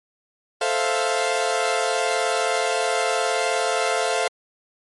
sawtooth chord, F major seventh, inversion first, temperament equal, 440 / 523.3 / 659.3 / 698.5 Hz, A4 / C5 / E5 / F5, 0 / 0 / 0 / 0 cents, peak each -22 / -22 / -24 / -20 dBFS, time 0.61-4.28 s, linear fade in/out 5 ms, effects MP3 48 kbps

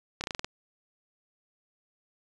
slowing click train, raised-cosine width 0.2 ms, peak -15 dBFS, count 7, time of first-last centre 0.21-0.445 s, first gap 29 ms, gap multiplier 1.12, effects resampled to 22050 Hz

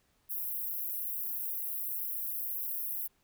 pink high-pass noise, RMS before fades -36 dBFS, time 0.29-3.08 s, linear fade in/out 20 ms, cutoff 12000 Hz, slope 48 dB/octave, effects pink hiss -72 dBFS RMS until 3.23 s

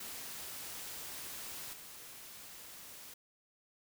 white noise with level steps, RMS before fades -45 / -51 dBFS, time 0-3.14 s, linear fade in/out 5 ms, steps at 1.73 s, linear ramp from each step 5 ms, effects none

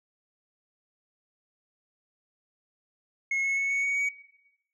sine tone with pitch steps, 2172 / 2188 / 2205 / 2221 / 2238 / 2255 Hz, C#7 / C#7 / C#7 / C#7 / C#7 / C#7, -36 / -23 / -10 / +3 / +16 / +29 cents, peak -22 dBFS, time 3.31-4.09 s, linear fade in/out 5 ms, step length 130 ms, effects noise-tail reverb RT60 0.9 s tail -20 dB re dry + tanh soft clip ceiling -24 dBFS

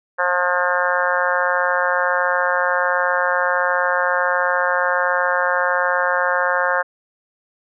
harmonic tone, 178.6 Hz, F3, 39 cents sharp, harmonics 3 / 4 / 5 / 6 / 7 / 8 / 9 / 10, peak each -22 / -27 / -25 / -24 / -27 / -24 / -22 / -27 dBFS, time 0.18-6.83 s, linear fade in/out 20 ms, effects none

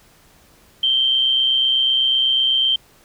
sine tone with amplitude modulation, 3136 Hz, G7, in tune, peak -12 dBFS, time 0.83-2.76 s, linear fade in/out 5 ms, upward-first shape sine, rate 128 Hz, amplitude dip 45%, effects pink hiss -52 dBFS RMS until 3.04 s

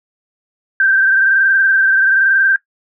sine tone with frequency modulation, 1569 Hz, G6, 1 cent sharp, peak -9 dBFS, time 0.8-2.56 s, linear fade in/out 2 ms, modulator 21.1 Hz, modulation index 1.8, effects noise-tail reverb RT60 0.1 s tail -17 dB re dry

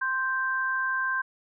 sine tone pair together, 1046.5 / 1568 Hz, C6 / G6, 0 / 0 cents, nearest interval perfect fifth, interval 700 cents, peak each -30 / -26 dBFS, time 0.01-1.22 s, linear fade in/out 10 ms, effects none

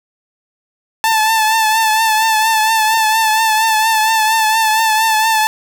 sawtooth tone with vibrato, 880 Hz, A5, in tune, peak -7 dBFS, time 1.04-5.47 s, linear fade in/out 0 ms, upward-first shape triangle, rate 4.3 Hz, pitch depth 46 cents each way, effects none

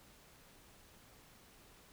silence, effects pink hiss -62 dBFS RMS until 1.92 s

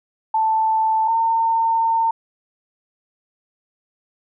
sine tone pair in turn, 882 / 907.8 Hz, A5 / A#5, +4 / -46 cents, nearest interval unison, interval 50 cents, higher second, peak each -15 dBFS, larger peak neither, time 0.34-1.08 / 1.08-2.11 s, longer second, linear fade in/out 5 ms, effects none

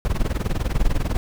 brown noise with tremolo, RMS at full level -17 dBFS, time 0.05-1.17 s, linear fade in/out 0 ms, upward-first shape sine, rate 20 Hz, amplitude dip 90%, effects none

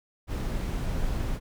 brown noise, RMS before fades -29 dBFS, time 0.27-1.4 s, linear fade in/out 50 ms, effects none

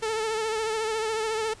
sawtooth tone with vibrato, 440 Hz, A4, in tune, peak -22 dBFS, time 0.02-1.54 s, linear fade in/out 10 ms, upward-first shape triangle, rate 14 Hz, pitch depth 53 cents each way, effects pink hiss -50 dBFS RMS until 1.6 s + resampled to 22050 Hz

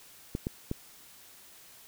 clicks, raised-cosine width 3 ms, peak -18 dBFS, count 3, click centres 0.351 / 0.469 / 0.714 s, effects white hiss -54 dBFS RMS until 1.87 s

